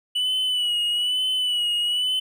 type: tone with vibrato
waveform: triangle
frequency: 2956 Hz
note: F#7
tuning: 2 cents flat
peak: -19 dBFS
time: 0.15-2.2 s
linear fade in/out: 10 ms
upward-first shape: sine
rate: 1.1 Hz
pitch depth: 48 cents each way
effects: none